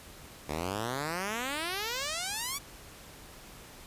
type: exponential sweep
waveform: 5% pulse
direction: up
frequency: 71.2 to 1174.7 Hz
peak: -21 dBFS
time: 0.48-2.59 s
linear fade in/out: 20 ms
effects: pink hiss -50 dBFS RMS until 3.86 s + resampled to 32000 Hz